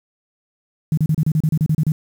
sine tone bursts, 155.56 Hz, D#3, in tune, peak -13 dBFS, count 12, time 0.92-1.92 s, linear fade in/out 2 ms, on 54 ms, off 32 ms, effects 7-bit

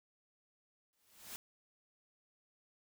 white noise with exponential growth, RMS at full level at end -44 dBFS, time 0.93-1.36 s, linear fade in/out 0 ms, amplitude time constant 92 ms, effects none

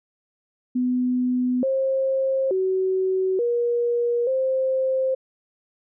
sine tone with pitch steps, 250.3 / 533 / 376.7 / 476.6 / 525 Hz, B3 / C5 / F#4 / A#4 / C5, +23 / +32 / +31 / +38 / +6 cents, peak -19 dBFS, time 0.75-5.15 s, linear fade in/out 10 ms, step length 880 ms, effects none

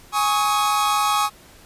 45% pulse chord, Ab suspended fourth, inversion none, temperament equal with one note detuned, 830.6 / 1108.7 / 1268.5 Hz, Ab5 / Db6 / Eb6, 0 / 0 / +33 cents, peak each -22 dBFS, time 0.12-1.3 s, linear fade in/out 50 ms, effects pink hiss -48 dBFS RMS until 1.65 s + resampled to 32000 Hz

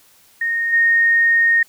sine tone with level steps, 1851 Hz, A#6, 13 cents flat, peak -17 / -11 dBFS, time 0.41-1.63 s, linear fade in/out 5 ms, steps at 0.72 s, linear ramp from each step 20 ms, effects white hiss -52 dBFS RMS until 1.68 s

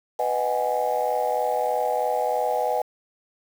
sine chord, G# minor seventh, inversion first, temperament just, 498.4 / 623 / 747.5 / 830.6 Hz, B4 / D#5 / F#5 / G#5, +16 / +2 / +17 / 0 cents, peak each -26 dBFS, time 0.19-2.82 s, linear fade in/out 5 ms, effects tanh soft clip ceiling -13 dBFS + 7-bit

